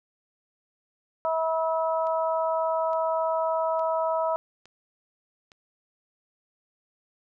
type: harmonic tone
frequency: 323.4 Hz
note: E4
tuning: 33 cents flat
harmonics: 2 / 3 / 4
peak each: -25 / -28 / -32 dBFS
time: 1.25-4.36 s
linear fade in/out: 0 ms
type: click train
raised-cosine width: 0.2 ms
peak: -33 dBFS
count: 5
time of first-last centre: 2.07-5.518 s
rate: 1.16 Hz
effects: none